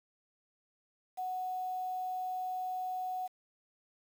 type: tone with quantisation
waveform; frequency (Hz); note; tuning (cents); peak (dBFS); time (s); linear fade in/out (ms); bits
sine; 740; F#5; 0; -34; 1.17-3.28; 20; 9
effects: none